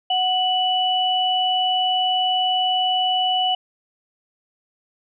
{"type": "tone pair together", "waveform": "sine", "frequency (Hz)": [740, 2960], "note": ["F#5", "F#7"], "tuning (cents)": [0, 0], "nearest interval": "2 octaves", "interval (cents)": 2400, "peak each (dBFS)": [-20, -20], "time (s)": [0.1, 3.55], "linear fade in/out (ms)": 5, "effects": []}